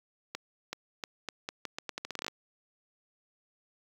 accelerating click train, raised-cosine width 0.2 ms, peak -18 dBFS, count 17, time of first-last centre 0.35-2.281 s, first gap 380 ms, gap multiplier 0.81, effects high-pass 150 Hz 12 dB/octave + 8-bit

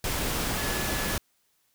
sine tone in noise, 1711 Hz, A6, 49 cents flat, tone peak -37 dBFS, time 0.57-1.16 s, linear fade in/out 2 ms, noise pink, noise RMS -29 dBFS, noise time 0.04-1.18 s, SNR -11 dB, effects white hiss -70 dBFS RMS until 1.74 s

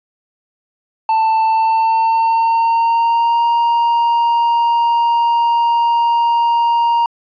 triangle tone with pitch glide, 887 to 936.5 Hz, A5 to A#5, +14 to +8 cents, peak -9 dBFS, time 1.09-7.06 s, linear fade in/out 2 ms, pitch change +94 cents, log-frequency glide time 1.44-3.45 s, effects resampled to 11025 Hz

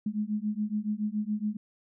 sine beating tone pair, 207.7 / 214.8 Hz, G#3 / A3, 0 / -41 cents, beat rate 7.1 Hz, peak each -31 dBFS, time 0.06-1.57 s, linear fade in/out 5 ms, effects none

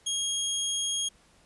20% pulse tone, 3271 Hz, G#7, 27 cents flat, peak -22 dBFS, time 0.06-1.09 s, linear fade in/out 10 ms, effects pink hiss -61 dBFS RMS until 1.45 s + resampled to 24000 Hz

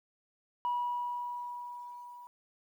sine tone with level ramp, 971 Hz, B5, 30 cents flat, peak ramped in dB -27 to -47 dBFS, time 0.65-2.27 s, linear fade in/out 0 ms, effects tanh soft clip ceiling -26 dBFS + 11-bit

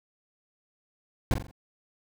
brown noise with echo, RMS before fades -22 dBFS, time 1.31-1.34 s, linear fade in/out 2 ms, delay 43 ms, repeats 4, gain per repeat -7 dB, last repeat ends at 1.512 s, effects none

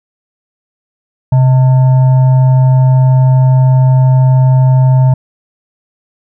sine tone with frequency modulation, 130.81 Hz, C3, in tune, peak -4 dBFS, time 1.32-5.14 s, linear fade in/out 5 ms, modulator 766 Hz, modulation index 0.24, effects none

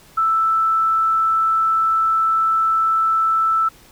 sine tone, 1321 Hz, E6, 3 cents sharp, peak -14 dBFS, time 0.17-3.69 s, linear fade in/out 10 ms, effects pink hiss -48 dBFS RMS until 3.91 s

